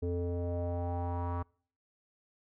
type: tone with low-pass filter sweep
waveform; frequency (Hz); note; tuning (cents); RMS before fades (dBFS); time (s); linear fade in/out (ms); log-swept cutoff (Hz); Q
square; 87.31; F2; 0; -34; 0.02-1.43; 10; 410 to 1100; 4.4
effects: noise-tail reverb RT60 0.5 s tail -26 dB re dry